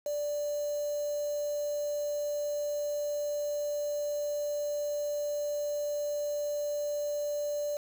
sine tone with quantisation, 587.3 Hz, D5, in tune, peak -30 dBFS, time 0.06-7.77 s, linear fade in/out 2 ms, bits 7, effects none

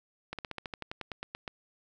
slowing click train, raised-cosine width 0.3 ms, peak -21 dBFS, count 14, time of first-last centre 0.33-1.478 s, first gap 57 ms, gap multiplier 1.07, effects none

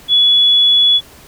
sine tone, 3400 Hz, G#7, 40 cents sharp, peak -7 dBFS, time 0.08-1.01 s, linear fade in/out 50 ms, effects pink hiss -41 dBFS RMS until 1.27 s

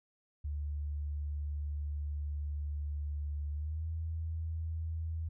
sine tone with pitch glide, 73.42 to 81 Hz, D2 to E2, 0 to -30 cents, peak -34 dBFS, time 0.44-5.29 s, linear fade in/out 10 ms, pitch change +170 cents, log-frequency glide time 3.52-3.87 s, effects none

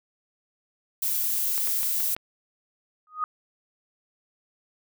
violet noise, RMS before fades -26 dBFS, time 1.02-2.15 s, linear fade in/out 5 ms
clicks, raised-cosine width 0.3 ms, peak -21 dBFS, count 5, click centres 1.579 / 1.673 / 1.832 / 2.004 / 2.165 s
sine tone with exponential growth, 1244.5 Hz, D#6, in tune, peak -20 dBFS, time 3.07-3.24 s, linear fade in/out 1 ms, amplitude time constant 35 ms
effects none

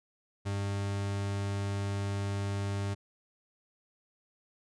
40% pulse tone, 100 Hz, G2, 35 cents sharp, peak -30 dBFS, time 0.45-2.95 s, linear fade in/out 20 ms, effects resampled to 22050 Hz

